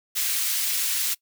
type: high-pass noise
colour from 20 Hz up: white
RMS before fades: -25 dBFS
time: 0.15-1.15 s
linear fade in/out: 20 ms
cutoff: 2100 Hz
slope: 12 dB/octave
effects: noise-tail reverb RT60 0.1 s tail -23 dB re dry